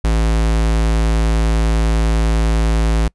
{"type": "tone", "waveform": "square", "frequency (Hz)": 55, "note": "A1", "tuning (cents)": 0, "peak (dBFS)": -13, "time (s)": [0.04, 3.08], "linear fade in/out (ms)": 5, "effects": ["noise-tail reverb RT60 0.1 s tail -25 dB re dry", "resampled to 24000 Hz"]}